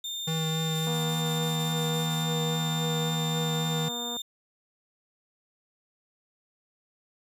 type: tone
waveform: 35% pulse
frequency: 3617 Hz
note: A7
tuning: 47 cents sharp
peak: -30 dBFS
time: 0.04-4.22 s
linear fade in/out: 5 ms
type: tone with vibrato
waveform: square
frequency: 160 Hz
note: D#3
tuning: 49 cents sharp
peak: -28 dBFS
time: 0.27-3.89 s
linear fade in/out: 10 ms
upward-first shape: triangle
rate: 3.6 Hz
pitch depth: 14 cents each way
type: noise bursts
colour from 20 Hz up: blue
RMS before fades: -43 dBFS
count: 9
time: 0.75-2.232 s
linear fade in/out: 2 ms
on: 130 ms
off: 39 ms
type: click train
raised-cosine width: 1 ms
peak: -26 dBFS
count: 789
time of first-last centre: 0.87-4.167 s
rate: 239 Hz
effects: high-pass 80 Hz 12 dB/octave + resampled to 32000 Hz